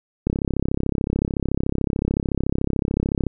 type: click train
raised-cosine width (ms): 3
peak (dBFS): -8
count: 102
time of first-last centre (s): 0.27-3.267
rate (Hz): 33.7
effects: none